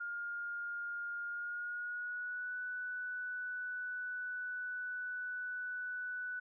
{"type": "tone with pitch glide", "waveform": "sine", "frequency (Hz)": [1414, 1486.9], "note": ["F6", "F#6"], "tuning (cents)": [21, 8], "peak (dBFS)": -38, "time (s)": [0, 6.4], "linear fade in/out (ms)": 10, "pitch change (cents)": 87, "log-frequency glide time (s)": [1.26, 2.57], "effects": []}